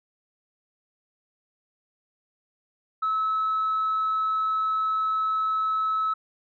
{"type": "tone", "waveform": "sine", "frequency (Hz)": 1297, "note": "E6", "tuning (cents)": -28, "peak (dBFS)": -21, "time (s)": [3.02, 6.14], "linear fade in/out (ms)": 10, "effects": ["tanh soft clip ceiling -19 dBFS"]}